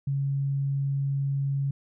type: tone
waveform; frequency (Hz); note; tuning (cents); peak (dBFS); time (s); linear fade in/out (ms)
sine; 138.59; C#3; 0; -24; 0.07-1.71; 5
effects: none